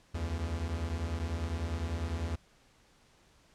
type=beating tone pair; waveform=45% pulse; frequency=73.42 / 83.42 Hz; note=D2 / E2; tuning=0 / +21 cents; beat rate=10 Hz; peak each=-37 / -34 dBFS; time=0.14-2.36 s; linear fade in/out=10 ms; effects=pink hiss -64 dBFS RMS until 3.54 s + low-pass 8000 Hz 12 dB/octave